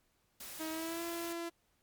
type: noise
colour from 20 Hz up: white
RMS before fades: -47 dBFS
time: 0.4-1.33 s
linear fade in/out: 5 ms
type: tone with pitch glide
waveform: sawtooth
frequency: 317.5 to 338.3 Hz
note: D#4 to E4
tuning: +35 to +45 cents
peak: -34 dBFS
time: 0.59-1.5 s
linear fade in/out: 20 ms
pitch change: +110 cents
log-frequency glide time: 0.7-1.03 s
effects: pink hiss -75 dBFS RMS until 1.82 s + MP3 96 kbps